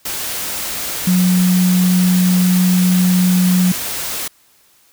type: tone in noise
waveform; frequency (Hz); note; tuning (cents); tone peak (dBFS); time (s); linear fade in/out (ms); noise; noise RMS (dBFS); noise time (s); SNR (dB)
sine; 181.9; F#3; -29; -10; 1.07-3.72; 5; white; -23; 0.05-4.28; +10
effects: white hiss -53 dBFS RMS until 4.92 s